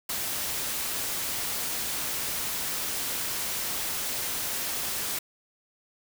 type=noise; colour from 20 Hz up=white; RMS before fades=-31 dBFS; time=0.09-5.19 s; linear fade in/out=5 ms; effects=none